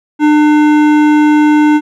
sine tone with hard clipping, 300 Hz, D4, 37 cents sharp, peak -7 dBFS, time 0.19-1.81 s, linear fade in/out 50 ms, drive 14 dB, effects none

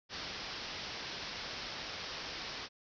white low-pass noise, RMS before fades -43 dBFS, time 0.09-2.69 s, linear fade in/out 50 ms, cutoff 5600 Hz, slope 96 dB/octave, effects none

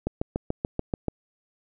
click train, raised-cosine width 2 ms, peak -12 dBFS, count 8, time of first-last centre 0.07-1.083 s, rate 6.91 Hz, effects none

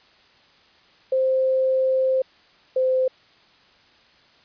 sine tone pair in turn, 523.3 / 517.3 Hz, C5 / C5, 0 / -20 cents, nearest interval unison, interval 20 cents, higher first, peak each -17 dBFS, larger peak neither, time 1.12-2.22 / 2.76-3.08 s, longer first, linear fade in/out 5 ms, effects white hiss -55 dBFS RMS until 4.44 s + resampled to 11025 Hz

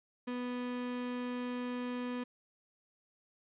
35% pulse tone, 246.9 Hz, B3, in tune, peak -34 dBFS, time 0.27-2.24 s, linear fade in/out 10 ms, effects resampled to 8000 Hz + 11-bit

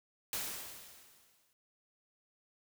white noise with exponential decay, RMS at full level -36 dBFS, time 0.33-1.53 s, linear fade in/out 1 ms, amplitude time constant 260 ms, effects none

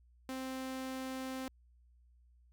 sawtooth tone, 261.6 Hz, C4, in tune, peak -35 dBFS, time 0.29-1.48 s, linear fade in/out 0 ms, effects added 60 Hz sine -62 dBFS peak until 2.52 s

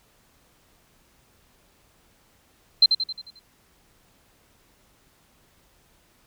sine tone with echo, 4116 Hz, C8, 29 cents flat, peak -10 dBFS, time 2.82-2.86 s, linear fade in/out 5 ms, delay 89 ms, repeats 6, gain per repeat -6 dB, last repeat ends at 3.394 s, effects pink hiss -61 dBFS RMS until 6.26 s

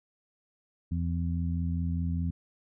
harmonic tone, 84.9 Hz, F2, 48 cents flat, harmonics 1 / 2 / 3, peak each -29 / -32 / -38 dBFS, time 0.91-2.31 s, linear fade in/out 10 ms, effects none

